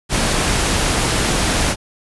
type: noise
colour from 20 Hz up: pink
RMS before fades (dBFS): -17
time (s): 0.09-1.76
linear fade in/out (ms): 50
effects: resampled to 24000 Hz